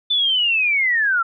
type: linear sweep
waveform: sine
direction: down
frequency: 3536 to 1323 Hz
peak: -15 dBFS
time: 0.1-1.23 s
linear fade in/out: 10 ms
effects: none